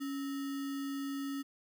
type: tone with sample-and-hold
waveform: sine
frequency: 277.2 Hz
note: C#4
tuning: in tune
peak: -35 dBFS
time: 0-1.43 s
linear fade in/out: 20 ms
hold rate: 1575 Hz
effects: none